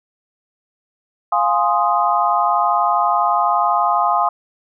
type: chord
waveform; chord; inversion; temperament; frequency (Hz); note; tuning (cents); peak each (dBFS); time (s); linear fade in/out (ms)
sine; F minor seventh; none; equal; 698.5 / 830.6 / 1046.5 / 1244.5; F5 / Ab5 / C6 / Eb6; 0 / 0 / 0 / 0; -19; 1.32-4.29; 5
effects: none